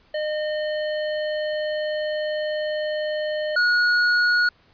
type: tone pair in turn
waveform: square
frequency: 610 / 1450.8 Hz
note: D#5 / F#6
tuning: -34 / -34 cents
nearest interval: octave + minor third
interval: 1500 cents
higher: second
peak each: -24 / -17 dBFS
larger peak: second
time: 0.14-3.56 / 3.56-4.49 s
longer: first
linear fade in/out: 5 ms
effects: pink hiss -58 dBFS RMS until 4.73 s + resampled to 11025 Hz